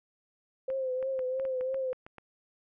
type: tone with vibrato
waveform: sine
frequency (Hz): 521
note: C5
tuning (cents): -7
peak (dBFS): -29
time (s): 0.68-1.93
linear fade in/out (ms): 5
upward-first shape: triangle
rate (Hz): 3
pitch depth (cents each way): 55
type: clicks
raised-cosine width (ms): 0.5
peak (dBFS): -31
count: 10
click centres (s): 0.702 / 1.027 / 1.192 / 1.398 / 1.452 / 1.61 / 1.744 / 1.93 / 2.065 / 2.183
effects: none